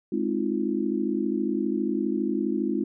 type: chord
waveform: sine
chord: F minor seventh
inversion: first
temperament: just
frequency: 209.5 / 261.9 / 314.3 / 349.2 Hz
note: Ab3 / C4 / Eb4 / F4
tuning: +15 / +2 / +18 / 0 cents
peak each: -29 dBFS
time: 0.12-2.84 s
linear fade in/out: 5 ms
effects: none